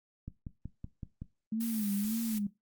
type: click train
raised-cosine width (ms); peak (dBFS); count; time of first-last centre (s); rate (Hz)
5; -28; 6; 0.28-1.22; 5.32
type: tone with vibrato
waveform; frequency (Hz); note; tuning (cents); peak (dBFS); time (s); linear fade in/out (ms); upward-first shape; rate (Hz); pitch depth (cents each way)
sine; 214.7; A3; -42; -30; 1.52-2.47; 5; sine; 1.8; 120
type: noise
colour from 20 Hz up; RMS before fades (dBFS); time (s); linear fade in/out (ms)
blue; -41; 1.6-2.39; 10
effects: noise-tail reverb RT60 0.2 s tail -17 dB re dry + Opus 48 kbps